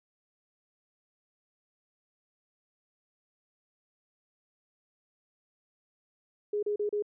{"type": "tone bursts", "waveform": "sine", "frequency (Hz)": 415.3, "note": "G#4", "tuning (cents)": 0, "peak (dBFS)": -27, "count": 4, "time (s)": [6.53, 7.024], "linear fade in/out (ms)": 5, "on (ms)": 98, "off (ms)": 34, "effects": []}